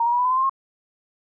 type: tone with pitch steps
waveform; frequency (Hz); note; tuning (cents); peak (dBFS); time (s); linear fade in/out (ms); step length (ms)
sine; 930 / 949.5 / 969.5 / 989.9 / 1010.7 / 1031.9 / 1053.6 / 1075.7; A#5 / A#5 / B5 / B5 / B5 / C6 / C6 / C6; -4 / +32 / -32 / +4 / +40 / -24 / +12 / +48; -17; 0-0.496; 5; 62
effects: none